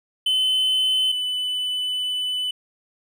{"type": "tone pair in turn", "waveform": "triangle", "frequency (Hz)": [3042, 2997], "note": ["F#7", "F#7"], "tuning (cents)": [47, 22], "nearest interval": "unison", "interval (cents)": 25, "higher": "first", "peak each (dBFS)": [-16, -21], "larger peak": "first", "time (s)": [[0.26, 1.12], [1.12, 2.51]], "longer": "second", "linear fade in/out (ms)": 5, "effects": []}